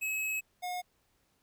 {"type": "tone pair in turn", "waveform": "square", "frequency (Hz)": [2569, 720.9], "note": ["E7", "F#5"], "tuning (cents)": [-45, -45], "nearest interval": "octave + minor seventh", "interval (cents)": 2200, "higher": "first", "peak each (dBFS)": [-32, -35], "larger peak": "first", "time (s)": [[0.01, 0.41], [0.62, 0.82]], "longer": "first", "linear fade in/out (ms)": 20, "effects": ["pink hiss -73 dBFS RMS until 1.42 s"]}